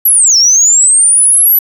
sine linear two-way sweep, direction down then up, 12000 to 5290 to 12000 Hz, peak -3 dBFS, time 0.05-1.59 s, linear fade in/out 5 ms, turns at 0.37 s, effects tanh soft clip ceiling 0 dBFS

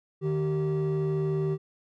triangle tone pair together, 153.34 / 386.4 Hz, D#3 / G4, -25 / -25 cents, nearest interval octave + major third, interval 1600 cents, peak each -24 / -25 dBFS, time 0.21-1.58 s, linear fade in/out 50 ms, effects tanh soft clip ceiling -19 dBFS

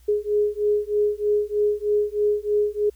sine beating tone pair, 415.3 / 418.5 Hz, G#4 / G#4, 0 / +13 cents, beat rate 3.2 Hz, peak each -22 dBFS, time 0.08-2.9 s, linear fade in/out 10 ms, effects added 60 Hz sine -49 dBFS peak until 2.95 s + white hiss -61 dBFS RMS until 2.95 s

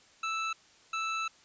25% pulse tone bursts at uneven times, 1318.5 Hz, E6, in tune, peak -27 dBFS, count 2, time 0.23-0.53 / 0.93-1.28 s, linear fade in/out 5 ms, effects white hiss -60 dBFS RMS until 1.44 s + resampled to 16000 Hz

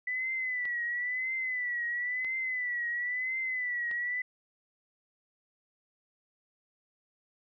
sine tone with vibrato, 1984 Hz, B6, 7 cents sharp, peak -30 dBFS, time 0.07-4.22 s, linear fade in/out 5 ms, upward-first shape triangle, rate 0.98 Hz, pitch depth 87 cents each way
clicks, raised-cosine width 0.3 ms, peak -31 dBFS, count 3, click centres 0.654 / 2.247 / 3.913 s
effects none

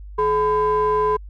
triangle ring-modulated tone, 291.4 Hz, D4, 13 cents flat, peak -11 dBFS, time 0.18-1.17 s, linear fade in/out 10 ms, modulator 717 Hz, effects added 50 Hz sine -34 dBFS peak until 1.29 s

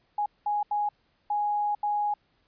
sine tone bursts at uneven times, 830 Hz, G#5, 1 cent flat, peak -24 dBFS, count 5, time 0.18-0.26 / 0.46-0.63 / 0.71-0.89 / 1.3-1.75 / 1.83-2.14 s, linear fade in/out 5 ms, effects pink hiss -69 dBFS RMS until 2.47 s + resampled to 11025 Hz

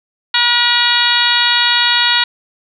harmonic tone with a mistuned harmonic, 480 Hz, B4, 49 cents flat, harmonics 2 / 3 / 4 / 5 / 6 / 7 / 8 / 9, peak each -20 / -18 / -18 / -22 / -19 / -19 / -17 / -19 dBFS, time 0.34-2.24 s, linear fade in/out 5 ms, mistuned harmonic 8, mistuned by -18 cents, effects none

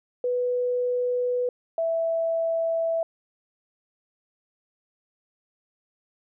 sine tone pair in turn, 493.9 / 659.3 Hz, B4 / E5, 0 / 0 cents, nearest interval perfect fourth, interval 500 cents, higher second, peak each -22 dBFS, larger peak neither, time 0.24-1.49 / 1.78-3.03 s, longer neither, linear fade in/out 2 ms, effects none

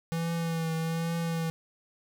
square tone with vibrato, 164.81 Hz, E3, in tune, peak -29 dBFS, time 0.12-1.5 s, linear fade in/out 0 ms, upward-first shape triangle, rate 1.2 Hz, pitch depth 34 cents each way, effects none

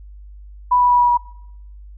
sine tone with pitch steps, 987.8 / 982.1 / 976.5 / 970.8 / 965.2 Hz, B5 / B5 / B5 / B5 / B5, 0 / -10 / -20 / -30 / -40 cents, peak -11 dBFS, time 0.71-1.175 s, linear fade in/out 10 ms, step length 93 ms, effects noise-tail reverb RT60 0.7 s tail -21 dB re dry + added 50 Hz sine -36 dBFS peak until 1.97 s

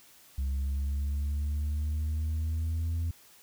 sine exponential sweep, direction up, 66.9 to 83.9 Hz, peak -25 dBFS, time 0.38-3.11 s, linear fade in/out 5 ms, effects tanh soft clip ceiling -27 dBFS + white hiss -57 dBFS RMS until 3.42 s

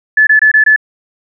sine tone bursts, 1730 Hz, A6, 30 cents flat, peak -4 dBFS, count 5, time 0.17-0.762 s, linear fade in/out 5 ms, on 100 ms, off 23 ms, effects none

